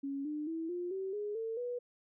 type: tone with pitch steps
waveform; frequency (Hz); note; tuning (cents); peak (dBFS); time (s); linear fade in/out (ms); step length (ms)
sine; 277.2 / 300.5 / 325.9 / 353.3 / 383.1 / 415.3 / 450.3 / 488.2; C#4 / D4 / E4 / F4 / G4 / G#4 / A4 / B4; 0 / +40 / -20 / +20 / -40 / 0 / +40 / -20; -35; 0.03-1.79; 10; 220
effects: none